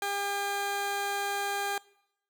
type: tone pair together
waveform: 15% pulse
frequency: 401.8 / 803.6 Hz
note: G4 / G5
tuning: +43 / +43 cents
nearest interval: octave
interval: 1200 cents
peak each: -28 / -28 dBFS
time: 0.02-1.78 s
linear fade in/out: 2 ms
effects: noise-tail reverb RT60 0.8 s tail -22 dB re dry